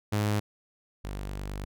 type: tone pair in turn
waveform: sawtooth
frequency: 104.5 / 49.32 Hz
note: G#2 / G1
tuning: +11 / +11 cents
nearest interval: octave + minor second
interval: 1300 cents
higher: first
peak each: -21 / -30 dBFS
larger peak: first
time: 0.12-0.4 / 1.04-1.65 s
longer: second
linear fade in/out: 10 ms
effects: none